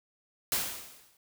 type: noise with exponential decay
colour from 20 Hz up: white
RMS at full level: -27 dBFS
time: 0.52-1.17 s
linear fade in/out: 2 ms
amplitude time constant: 140 ms
effects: none